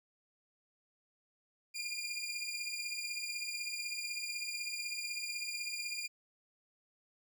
20% pulse beating tone pair, 2400 / 2416 Hz, D7 / D7, +37 / +48 cents, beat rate 16 Hz, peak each -35 / -37 dBFS, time 1.74-6.08 s, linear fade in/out 20 ms, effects none

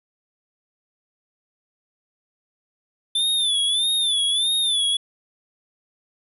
square tone with vibrato, 3520 Hz, A7, in tune, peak -19 dBFS, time 3.15-4.97 s, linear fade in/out 5 ms, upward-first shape sine, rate 1.6 Hz, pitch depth 100 cents each way, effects resampled to 32000 Hz

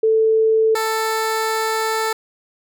sine / 15% pulse tone pair in turn, 442.1 / 442.1 Hz, A4 / A4, +8 / +8 cents, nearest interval unison, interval 0 cents, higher neither, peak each -12 dBFS, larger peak neither, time 0.03-0.75 / 0.75-2.13 s, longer second, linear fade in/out 5 ms, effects none

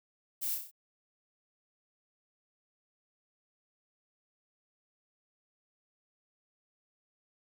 violet noise with echo, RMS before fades -35 dBFS, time 0.41-0.56 s, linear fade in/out 20 ms, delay 31 ms, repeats 5, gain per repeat -4 dB, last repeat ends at 0.715 s, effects none

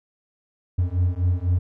triangle beating tone pair, 87.31 / 91.31 Hz, F2 / F#2, 0 / -22 cents, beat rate 4 Hz, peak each -20 dBFS, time 0.78-1.59 s, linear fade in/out 10 ms, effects none

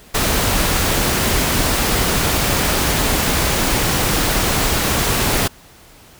pink noise, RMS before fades -17 dBFS, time 0.14-5.48 s, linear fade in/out 10 ms, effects pink hiss -45 dBFS RMS until 6.19 s

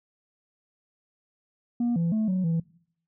sine tone with pitch steps, 238.9 / 168.3 / 217.7 / 185.2 / 165.1 Hz, A#3 / E3 / A3 / F#3 / E3, +43 / +36 / -18 / +2 / +3 cents, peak -20 dBFS, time 1.8-2.6 s, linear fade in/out 5 ms, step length 160 ms, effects noise-tail reverb RT60 0.6 s tail -22 dB re dry + tanh soft clip ceiling -21 dBFS

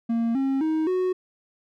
triangle tone with pitch steps, 230.8 / 269.8 / 315.3 / 368.5 Hz, A#3 / C#4 / D#4 / F#4, -17 / -47 / +23 / -7 cents, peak -19 dBFS, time 0.09-1.13 s, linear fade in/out 10 ms, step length 260 ms, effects none

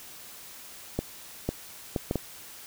clicks, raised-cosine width 2 ms, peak -13 dBFS, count 5, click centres 0.99 / 1.49 / 1.962 / 2.111 / 2.157 s, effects white hiss -46 dBFS RMS until 2.66 s

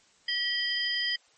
sine tone cluster, 1932 / 3146 / 4934 Hz, B6 / G7 / D#8, -39 / +6 / -15 cents, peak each -31 dBFS, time 0.28-1.16 s, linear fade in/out 5 ms, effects white hiss -62 dBFS RMS until 1.37 s + MP3 32 kbps

